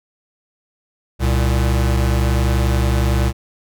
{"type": "tone pair together", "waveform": "square", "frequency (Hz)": [65.54, 116.3], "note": ["C2", "A#2"], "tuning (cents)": [4, -4], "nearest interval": "minor seventh", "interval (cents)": 992, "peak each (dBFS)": [-16, -20], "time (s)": [1.19, 3.33], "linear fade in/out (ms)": 50, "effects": []}